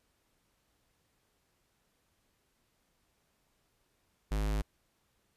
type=tone; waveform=square; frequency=51.91 Hz; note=G#1; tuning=in tune; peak=-30 dBFS; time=4.31-4.62 s; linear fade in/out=10 ms; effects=pink hiss -75 dBFS RMS until 5.36 s + resampled to 32000 Hz